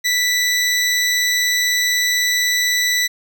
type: tone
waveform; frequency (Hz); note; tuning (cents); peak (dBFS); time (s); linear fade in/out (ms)
20% pulse; 1974; B6; -1; -10; 0.04-3.08; 20
effects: none